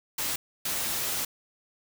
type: noise bursts at uneven times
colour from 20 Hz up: white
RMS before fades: -30 dBFS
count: 2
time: 0.18-0.36 / 0.65-1.25 s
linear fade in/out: 5 ms
effects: none